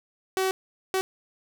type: tone bursts at uneven times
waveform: sawtooth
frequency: 379 Hz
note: F#4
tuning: 42 cents sharp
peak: -19 dBFS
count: 2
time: 0.37-0.51 / 0.94-1.01 s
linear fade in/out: 0 ms
effects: none